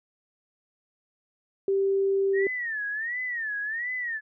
sine tone, 391.2 Hz, G4, 4 cents flat, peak -21 dBFS, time 1.68-2.47 s, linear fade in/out 2 ms
sine tone with vibrato, 1827 Hz, A#6, 35 cents flat, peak -28 dBFS, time 2.33-4.21 s, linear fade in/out 50 ms, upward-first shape sine, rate 1.4 Hz, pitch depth 170 cents each way
effects none

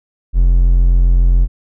triangle tone, 43.65 Hz, F1, in tune, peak -5 dBFS, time 0.33-1.48 s, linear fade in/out 50 ms, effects none

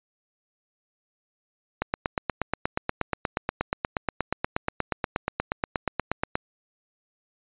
click train, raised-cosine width 0.5 ms, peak -9 dBFS, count 39, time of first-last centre 1.82-6.355 s, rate 8.38 Hz, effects resampled to 8000 Hz

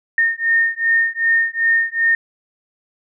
sine beating tone pair, 1829 / 1831.6 Hz, A#6 / A#6, -33 / -31 cents, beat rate 2.6 Hz, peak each -17 dBFS, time 0.18-2.15 s, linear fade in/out 2 ms, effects none

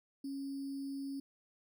sine tone with sample-and-hold, 275.3 Hz, C#4, 12 cents flat, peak -38 dBFS, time 0.24-1.2 s, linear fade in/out 5 ms, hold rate 4900 Hz, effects none

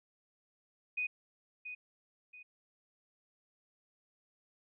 sine tone with echo, 2489 Hz, D#7, in tune, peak -32 dBFS, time 0.97-1.07 s, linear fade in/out 10 ms, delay 680 ms, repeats 2, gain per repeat -9 dB, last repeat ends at 2.43 s, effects none

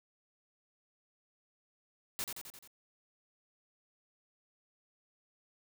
white noise with echo, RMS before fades -37 dBFS, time 2.19-2.24 s, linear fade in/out 0 ms, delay 87 ms, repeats 5, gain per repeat -4 dB, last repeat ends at 2.675 s, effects none

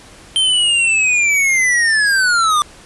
square linear sweep, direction down, 3136 to 1174.7 Hz, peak -12 dBFS, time 0.36-2.62 s, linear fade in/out 0 ms, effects pink hiss -41 dBFS RMS until 2.85 s + resampled to 24000 Hz

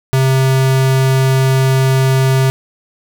square tone, 132.5 Hz, C3, 22 cents sharp, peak -10 dBFS, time 0.13-2.5 s, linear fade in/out 0 ms, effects none

